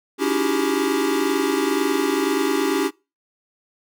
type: tone cluster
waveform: square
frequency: 282.3 / 311 / 332.4 / 380.8 / 402.8 Hz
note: C#4 / D#4 / E4 / F#4 / G4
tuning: +32 / -1 / +15 / +50 / +47 cents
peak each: -24 / -30 / -27 / -25 / -26 dBFS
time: 0.18-2.91 s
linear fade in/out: 50 ms
effects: noise-tail reverb RT60 0.3 s tail -26 dB re dry